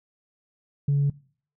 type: tone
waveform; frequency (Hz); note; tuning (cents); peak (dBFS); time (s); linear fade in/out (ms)
sine; 141.9; C#3; +41; -17; 0.88-1.1; 5
effects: noise-tail reverb RT60 0.5 s tail -23 dB re dry + tanh soft clip ceiling -16 dBFS